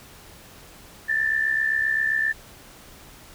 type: tone with amplitude modulation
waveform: sine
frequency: 1770 Hz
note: A6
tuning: 10 cents sharp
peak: -17 dBFS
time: 1.08-2.33 s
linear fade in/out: 20 ms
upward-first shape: sine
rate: 67.6 Hz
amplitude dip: 65%
effects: pink hiss -47 dBFS RMS until 3.34 s